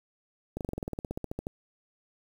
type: slowing click train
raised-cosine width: 2 ms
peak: -20 dBFS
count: 17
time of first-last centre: 0.57-1.469 s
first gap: 38 ms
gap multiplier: 1.05
effects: 8-bit